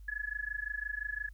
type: tone with amplitude modulation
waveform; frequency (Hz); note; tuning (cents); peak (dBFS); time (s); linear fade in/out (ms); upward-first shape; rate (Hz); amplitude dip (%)
sine; 1699; G#6; +39; -31; 0.08-1.29; 5; sine; 25.8; 95
effects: added 50 Hz sine -47 dBFS peak until 1.33 s + white hiss -74 dBFS RMS until 1.33 s